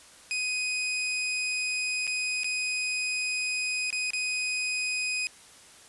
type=tone with dropouts; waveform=sawtooth; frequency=2500 Hz; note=D#7; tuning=8 cents sharp; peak=-24 dBFS; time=0.31-5.27 s; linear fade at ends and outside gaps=0 ms; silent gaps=2.069-2.076 / 2.434-2.444 / 3.904-3.927 / 4.105-4.134 s; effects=white hiss -52 dBFS RMS until 5.88 s + resampled to 24000 Hz